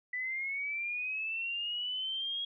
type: linear sweep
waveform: sine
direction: up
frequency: 1975.5 to 3303 Hz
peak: -33 dBFS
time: 0.13-2.45 s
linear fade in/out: 5 ms
effects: none